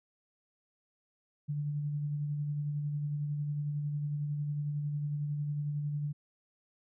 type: tone with tremolo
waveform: sine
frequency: 146.83 Hz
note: D3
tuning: in tune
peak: -30 dBFS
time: 1.48-6.13 s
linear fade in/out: 20 ms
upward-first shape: sine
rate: 11 Hz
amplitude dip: 30%
effects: none